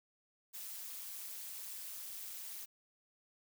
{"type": "noise with amplitude modulation", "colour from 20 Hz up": "blue", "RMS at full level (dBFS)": -43, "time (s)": [0.53, 2.66], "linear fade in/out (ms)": 20, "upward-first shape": "sine", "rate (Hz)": 202, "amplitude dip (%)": 75, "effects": []}